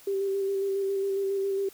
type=tone with vibrato; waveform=sine; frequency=392 Hz; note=G4; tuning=in tune; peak=-25 dBFS; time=0.07-1.69 s; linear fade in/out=5 ms; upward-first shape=square; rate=7.3 Hz; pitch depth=17 cents each way; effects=white hiss -53 dBFS RMS until 1.73 s